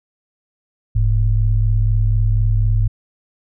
sine tone pair together, 42.11 / 106.1 Hz, E1 / G#2, +38 / +38 cents, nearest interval octave + major third, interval 1600 cents, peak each -15 dBFS, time 0.95-2.88 s, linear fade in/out 10 ms, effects none

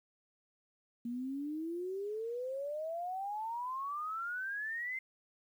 sine exponential sweep, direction up, 233.1 to 2100 Hz, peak -36 dBFS, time 1.05-4.99 s, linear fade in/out 5 ms, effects 11-bit

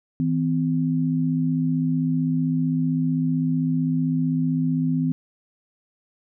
sine tone pair together, 160.96 / 256.6 Hz, E3 / C4, -41 / -34 cents, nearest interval minor sixth, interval 807 cents, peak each -22 dBFS, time 0.2-5.12 s, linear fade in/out 0 ms, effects none

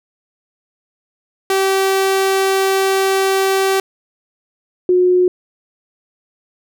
sawtooth / sine tone pair in turn, 385.9 / 362.4 Hz, G4 / F#4, -27 / -36 cents, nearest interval minor second, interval 109 cents, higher first, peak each -9 dBFS, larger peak neither, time 1.5-3.8 / 4.89-5.28 s, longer first, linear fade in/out 2 ms, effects none

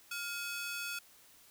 sawtooth ring-modulated tone, 1978 Hz, B6, 2 cents sharp, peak -31 dBFS, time 0.11-0.99 s, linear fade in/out 5 ms, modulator 571 Hz, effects white hiss -61 dBFS RMS until 1.5 s

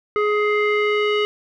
square tone with low-pass filter sweep, 419 Hz, G#4, 15 cents sharp, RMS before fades -19 dBFS, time 0.16-1.25 s, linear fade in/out 0 ms, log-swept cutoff 1700 to 2800 Hz, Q 3.3, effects none

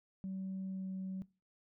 sine tone with pitch glide, 190.3 to 189.09 Hz, F#3 to F#3, +49 to +38 cents, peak -37 dBFS, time 0.24-1.22 s, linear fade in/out 0 ms, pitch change -11 cents, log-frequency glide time 0.67-0.88 s, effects noise-tail reverb RT60 0.3 s tail -21 dB re dry + tanh soft clip ceiling -35 dBFS

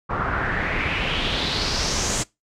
pink noise with low-pass filter sweep, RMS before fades -24 dBFS, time 0.09-2.24 s, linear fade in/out 20 ms, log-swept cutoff 1200 to 7700 Hz, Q 3.7, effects noise-tail reverb RT60 0.2 s tail -22 dB re dry

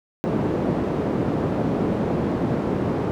white band-pass noise, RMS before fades -23 dBFS, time 0.24-3.11 s, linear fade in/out 0 ms, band 110 to 360 Hz, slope 12 dB/octave, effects none

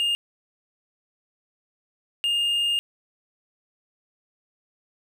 triangle tone pair in turn, 2826 / 2826 Hz, F7 / F7, +20 / +20 cents, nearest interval unison, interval 0 cents, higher neither, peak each -19 dBFS, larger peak neither, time 0-0.15 / 2.24-2.79 s, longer second, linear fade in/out 0 ms, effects none

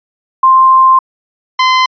sine / sawtooth tone pair in turn, 1049 / 1030.4 Hz, C6 / C6, +4 / -27 cents, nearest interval unison, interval 31 cents, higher first, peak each -3 dBFS, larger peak neither, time 0.43-0.99 / 1.59-1.86 s, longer first, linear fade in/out 5 ms, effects resampled to 11025 Hz

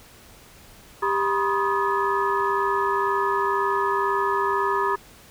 sine tone cluster, 396.6 / 968 / 1050 / 1241 / 1716 Hz, G4 / B5 / C6 / D#6 / A6, +20 / -35 / +6 / -5 / -44 cents, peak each -25 / -24 / -28 / -26 / -30 dBFS, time 1.02-4.96 s, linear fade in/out 10 ms, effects tanh soft clip ceiling -10 dBFS + pink hiss -49 dBFS RMS until 5.3 s

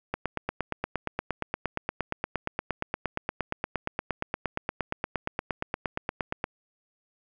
click train, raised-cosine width 0.5 ms, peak -13 dBFS, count 55, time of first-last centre 0.14-6.441 s, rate 8.57 Hz, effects none

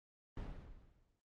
brown noise with exponential decay, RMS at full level -40 dBFS, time 0.37-1.2 s, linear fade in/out 2 ms, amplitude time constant 180 ms, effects low-pass 4000 Hz 12 dB/octave + Opus 24 kbps

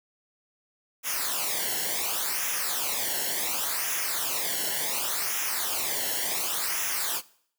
white noise with flanger, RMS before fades -29 dBFS, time 1.03-7.22 s, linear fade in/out 50 ms, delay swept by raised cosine 0.23 to 0.83 ms, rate 0.69 Hz, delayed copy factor -0.75, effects noise-tail reverb RT60 0.6 s tail -20 dB re dry

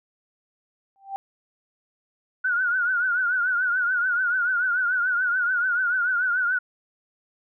sine tone with exponential growth, 784 Hz, G5, in tune, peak -24 dBFS, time 0.96-1.16 s, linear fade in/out 0 ms, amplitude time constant 43 ms
sine tone with vibrato, 1463 Hz, F#6, 20 cents flat, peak -20 dBFS, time 2.44-6.59 s, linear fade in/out 10 ms, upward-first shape triangle, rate 6.9 Hz, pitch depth 100 cents each way
effects none

